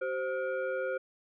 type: tone with frequency modulation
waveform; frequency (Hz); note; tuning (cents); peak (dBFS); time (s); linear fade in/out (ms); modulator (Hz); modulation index
sine; 523.3; C5; 0; -30; 0.01-0.98; 10; 906; 0.89
effects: none